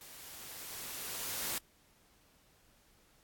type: noise with level ramp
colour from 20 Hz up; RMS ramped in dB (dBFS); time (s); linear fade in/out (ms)
white; -52 to -36; 0.01-1.58; 0
effects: pink hiss -67 dBFS RMS until 3.23 s + AAC 64 kbps